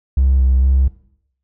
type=tone with vibrato; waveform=triangle; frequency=65.6 Hz; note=C2; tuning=5 cents sharp; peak=-7 dBFS; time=0.17-0.88 s; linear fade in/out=5 ms; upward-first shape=square; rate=2.2 Hz; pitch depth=22 cents each way; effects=noise-tail reverb RT60 0.7 s tail -21 dB re dry + tanh soft clip ceiling -6 dBFS